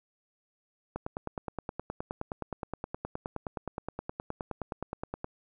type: click train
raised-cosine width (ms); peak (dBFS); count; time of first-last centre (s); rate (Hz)
1; -20; 42; 0.96-5.244; 9.57
effects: none